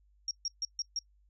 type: tone bursts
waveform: sine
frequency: 5588 Hz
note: F8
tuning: in tune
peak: -31 dBFS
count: 5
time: 0.28-0.99 s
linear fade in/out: 2 ms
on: 30 ms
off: 140 ms
effects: noise-tail reverb RT60 0.1 s tail -23 dB re dry + added 50 Hz sine -63 dBFS peak until 1.29 s